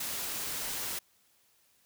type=noise; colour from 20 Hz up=white; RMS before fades=-36 dBFS; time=0-0.99 s; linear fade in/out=5 ms; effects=white hiss -68 dBFS RMS until 1.85 s